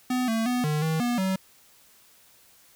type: tone with pitch steps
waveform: square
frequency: 251.7 / 224.8 / 247.5 / 151.5 / 159.4 / 241.6 / 189.7 Hz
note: B3 / A3 / B3 / D#3 / D#3 / B3 / F#3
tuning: +33 / +37 / +4 / -46 / +42 / -38 / +43 cents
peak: -24 dBFS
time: 0.1-1.36 s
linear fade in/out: 5 ms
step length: 180 ms
effects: white hiss -57 dBFS RMS until 2.75 s